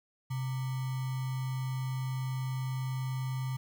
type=tone with sample-and-hold; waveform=sine; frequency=130.1 Hz; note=C3; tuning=9 cents flat; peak=-31 dBFS; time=0.3-3.57 s; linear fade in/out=10 ms; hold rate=1050 Hz; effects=none